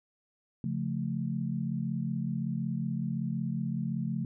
sine chord, Db augmented, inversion none, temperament equal, 138.59 / 174.61 / 220 Hz, Db3 / F3 / A3, 0 / 0 / 0 cents, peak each -34 dBFS, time 0.64-4.25 s, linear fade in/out 2 ms, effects none

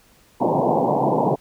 white band-pass noise, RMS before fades -19 dBFS, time 0.4-1.36 s, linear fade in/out 20 ms, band 120 to 960 Hz, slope 96 dB/octave, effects pink hiss -55 dBFS RMS until 1.4 s

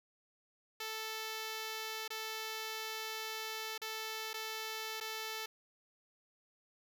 5% pulse tone with dropouts, 440 Hz, A4, in tune, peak -28 dBFS, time 0.8-5.46 s, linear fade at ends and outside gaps 5 ms, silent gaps 2.079-2.103 / 3.779-3.816 / 4.333-4.34 / 5.002-5.009 s, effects none

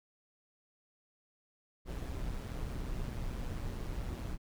brown noise with amplitude modulation, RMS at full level -36 dBFS, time 1.85-4.38 s, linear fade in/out 50 ms, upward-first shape sine, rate 126 Hz, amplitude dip 50%, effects none

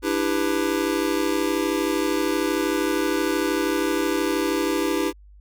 square chord, E minor seventh, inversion third, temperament just, 296.7 / 329.6 / 395.6 / 494.4 Hz, D4 / E4 / G4 / B4, +18 / 0 / +16 / +2 cents, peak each -27 / -26 / -27 / -30 dBFS, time 0.02-5.13 s, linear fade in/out 50 ms, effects added 50 Hz sine -45 dBFS peak until 5.4 s

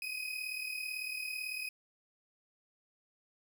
35% pulse tone pair together, 2489 / 2527 Hz, D#7 / D#7, 0 / +26 cents, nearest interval unison, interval 26 cents, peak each -39 / -38 dBFS, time 0.02-1.69 s, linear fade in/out 2 ms, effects none

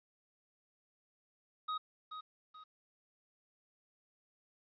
square tone with echo, 1257 Hz, D#6, 17 cents sharp, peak -36 dBFS, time 1.68-1.78 s, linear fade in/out 10 ms, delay 430 ms, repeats 2, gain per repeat -8 dB, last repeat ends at 2.64 s, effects resampled to 11025 Hz + 12-bit

